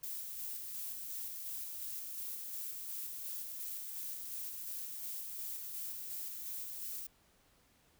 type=noise with tremolo; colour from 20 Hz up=violet; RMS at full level=-42 dBFS; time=0.03-7.07 s; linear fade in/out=5 ms; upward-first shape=square; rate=2.8 Hz; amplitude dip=25%; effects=pink hiss -69 dBFS RMS until 7.99 s